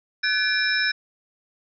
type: tone cluster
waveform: sine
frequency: 1515 / 1708 / 2373 / 3858 / 5280 Hz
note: F#6 / G#6 / D7 / B7 / E8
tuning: +40 / +48 / +17 / -41 / +2 cents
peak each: -25 / -24 / -29 / -30 / -26 dBFS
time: 0.23-0.92 s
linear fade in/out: 10 ms
effects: none